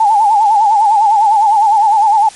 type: tone with vibrato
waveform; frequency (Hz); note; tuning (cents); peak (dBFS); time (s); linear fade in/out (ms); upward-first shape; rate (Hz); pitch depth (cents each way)
sine; 849; G#5; +38; -6; 0-2.29; 5; sine; 9.9; 98
effects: white hiss -35 dBFS RMS until 2.35 s + MP3 48 kbps